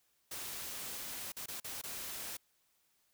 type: noise with dropouts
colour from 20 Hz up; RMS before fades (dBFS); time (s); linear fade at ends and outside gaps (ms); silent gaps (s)
white; -43; 0.31-2.37; 5; 1.321-1.366 / 1.46-1.482 / 1.601-1.643 / 1.816-1.836
effects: white hiss -75 dBFS RMS until 3.13 s